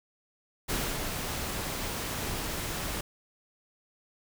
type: noise with ADSR envelope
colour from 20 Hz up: pink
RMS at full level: -30 dBFS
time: 0.68-3.01 s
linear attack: 22 ms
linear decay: 280 ms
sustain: -4 dB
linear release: 6 ms
effects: none